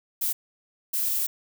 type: noise bursts at uneven times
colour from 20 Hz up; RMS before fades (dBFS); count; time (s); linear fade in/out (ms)
violet; -26; 2; 0.21-0.33 / 0.93-1.27; 10
effects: none